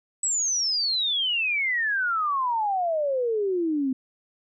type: exponential sweep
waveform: sine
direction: down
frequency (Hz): 7970 to 255.2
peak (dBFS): -22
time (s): 0.23-3.93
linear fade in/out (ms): 5
effects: none